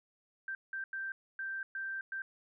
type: tone bursts at uneven times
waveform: sine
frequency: 1568 Hz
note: G6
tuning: in tune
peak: -36 dBFS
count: 6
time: 0.48-0.55 / 0.73-0.84 / 0.93-1.12 / 1.39-1.63 / 1.75-2.01 / 2.12-2.22 s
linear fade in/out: 2 ms
effects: none